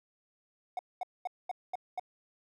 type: tone bursts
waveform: triangle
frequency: 733 Hz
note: F#5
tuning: 16 cents flat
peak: -30 dBFS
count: 6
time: 0.77-1.996 s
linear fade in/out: 2 ms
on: 21 ms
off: 220 ms
effects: none